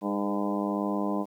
harmonic tone with a mistuned harmonic, 101.4 Hz, G#2, 41 cents flat, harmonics 2 / 3 / 4 / 5 / 6 / 7 / 8 / 9 / 10, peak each -30 / -31 / -37 / -38 / -36 / -39 / -40 / -41 / -37 dBFS, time 0.01-1.26 s, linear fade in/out 50 ms, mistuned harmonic 4, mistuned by +21 cents, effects 10-bit

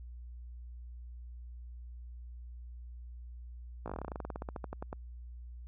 slowing click train, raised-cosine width 1 ms, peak -25 dBFS, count 23, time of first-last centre 3.86-4.929 s, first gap 17 ms, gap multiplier 1.09, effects added 60 Hz sine -44 dBFS peak until 5.67 s

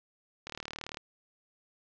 click train, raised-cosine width 0.2 ms, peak -21 dBFS, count 20, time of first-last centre 0.47-0.971 s, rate 37.9 Hz, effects low-pass 6000 Hz 12 dB/octave + 10-bit

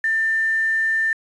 sine tone with quantisation, 1790 Hz, A6, 29 cents sharp, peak -17 dBFS, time 0.04-1.13 s, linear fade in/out 2 ms, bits 7, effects resampled to 22050 Hz

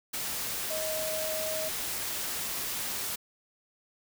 sine tone in noise, 629 Hz, D#5, 19 cents sharp, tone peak -33 dBFS, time 0.7-1.69 s, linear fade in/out 10 ms, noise white, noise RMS -34 dBFS, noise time 0.13-3.16 s, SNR -2 dB, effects none

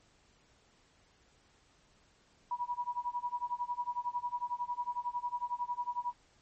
sine tone with tremolo, 971 Hz, B5, 30 cents flat, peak -30 dBFS, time 2.51-6.13 s, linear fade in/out 2 ms, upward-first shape sine, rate 11 Hz, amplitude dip 95%, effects pink hiss -67 dBFS RMS until 6.41 s + MP3 32 kbps

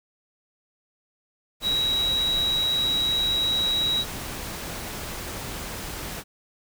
sine tone in noise, 3858 Hz, B7, 41 cents flat, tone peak -21 dBFS, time 1.62-4.05 s, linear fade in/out 50 ms, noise pink, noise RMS -34 dBFS, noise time 1.6-6.24 s, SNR +10 dB, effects none

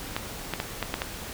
clicks, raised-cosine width 0.3 ms, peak -11 dBFS, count 6, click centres 0.165 / 0.537 / 0.601 / 0.827 / 0.941 / 1.019 s, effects pink hiss -38 dBFS RMS until 1.33 s

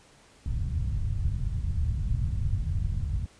white low-pass noise, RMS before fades -28 dBFS, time 0.46-3.26 s, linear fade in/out 2 ms, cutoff 110 Hz, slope 24 dB/octave, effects pink hiss -57 dBFS RMS until 3.39 s + resampled to 22050 Hz

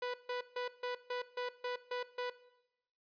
sawtooth tone bursts, 493.9 Hz, B4, in tune, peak -32 dBFS, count 9, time 0.02-2.3 s, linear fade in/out 5 ms, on 120 ms, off 150 ms, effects noise-tail reverb RT60 0.9 s tail -17 dB re dry + resampled to 11025 Hz

